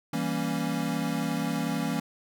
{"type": "chord", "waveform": "square", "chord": "E diminished seventh", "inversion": "none", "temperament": "equal", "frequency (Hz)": [164.81, 196, 233.1, 277.2], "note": ["E3", "G3", "Bb3", "Db4"], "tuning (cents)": [0, 0, 0, 0], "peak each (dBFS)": [-33, -35, -33, -33], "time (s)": [0.13, 2], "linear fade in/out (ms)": 5, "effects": []}